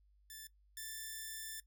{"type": "tone pair in turn", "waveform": "5% pulse", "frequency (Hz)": [1760, 1766.7], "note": ["A6", "A6"], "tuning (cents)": [0, 7], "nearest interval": "unison", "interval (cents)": 7, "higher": "second", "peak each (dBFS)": [-38, -33], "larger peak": "second", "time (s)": [[0.3, 0.47], [0.77, 1.6]], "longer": "second", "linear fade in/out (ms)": 2, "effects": ["noise-tail reverb RT60 0.1 s tail -17 dB re dry", "added 50 Hz sine -66 dBFS peak until 1.66 s"]}